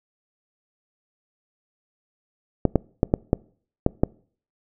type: clicks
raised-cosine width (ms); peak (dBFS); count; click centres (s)
2; -3; 7; 2.653 / 2.757 / 3.031 / 3.139 / 3.331 / 3.864 / 4.035
effects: noise-tail reverb RT60 0.5 s tail -25 dB re dry